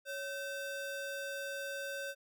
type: ring-modulated tone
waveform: square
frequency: 1046.5 Hz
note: C6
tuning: in tune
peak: -36 dBFS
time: 0.05-2.15 s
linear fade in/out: 50 ms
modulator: 490 Hz
effects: none